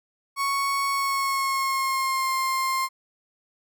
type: tone with pitch glide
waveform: 35% pulse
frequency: 1108.7 to 1056.8 Hz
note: C#6 to C6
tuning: 0 to +17 cents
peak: -21 dBFS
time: 0.36-2.89 s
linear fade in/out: 50 ms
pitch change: -83 cents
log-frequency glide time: 0.91-2.3 s
effects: none